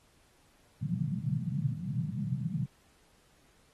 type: band-pass noise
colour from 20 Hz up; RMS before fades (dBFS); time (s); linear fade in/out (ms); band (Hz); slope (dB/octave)
pink; -33; 0.81-2.66; 10; 120 to 190; 48
effects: pink hiss -66 dBFS RMS until 3.73 s + AAC 32 kbps